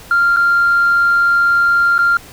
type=tone with dropouts; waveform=sine; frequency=1392 Hz; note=F6; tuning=6 cents flat; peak=-8 dBFS; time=0.11-2.17 s; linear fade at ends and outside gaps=2 ms; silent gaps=0.363-0.369 / 1.981-1.989 s; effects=tanh soft clip ceiling -6 dBFS + pink hiss -38 dBFS RMS until 2.32 s